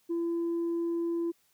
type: tone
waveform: sine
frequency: 338 Hz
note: E4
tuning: 43 cents sharp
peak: -26 dBFS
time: 0.09-1.32 s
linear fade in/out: 20 ms
effects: tanh soft clip ceiling -26 dBFS + white hiss -69 dBFS RMS until 1.53 s